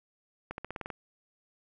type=accelerating click train; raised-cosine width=0.5 ms; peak=-22 dBFS; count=8; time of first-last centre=0.51-0.902 s; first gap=71 ms; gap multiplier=0.92; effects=none